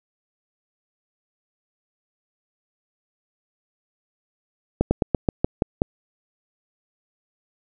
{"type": "slowing click train", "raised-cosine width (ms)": 2, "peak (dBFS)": -4, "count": 8, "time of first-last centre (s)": [4.81, 5.819], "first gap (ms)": 100, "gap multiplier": 1.12, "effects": []}